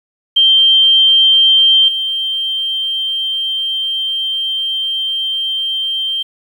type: tone with level steps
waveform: sine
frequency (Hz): 3148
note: G7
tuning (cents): +7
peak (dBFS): -6 / -15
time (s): 0.36-6.23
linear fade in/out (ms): 10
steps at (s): 1.88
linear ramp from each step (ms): 5
effects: 7-bit